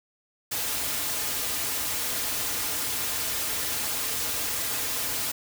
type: noise with comb filter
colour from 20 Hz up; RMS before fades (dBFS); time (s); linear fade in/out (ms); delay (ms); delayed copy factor
white; -29; 0.51-5.32; 10; 5.3; -0.55
effects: none